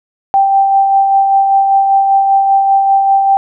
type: tone with tremolo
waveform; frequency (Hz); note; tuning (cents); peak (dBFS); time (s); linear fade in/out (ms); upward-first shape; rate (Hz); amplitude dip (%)
sine; 784; G5; 0; -5; 0.34-3.37; 0; sine; 5.1; 35
effects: none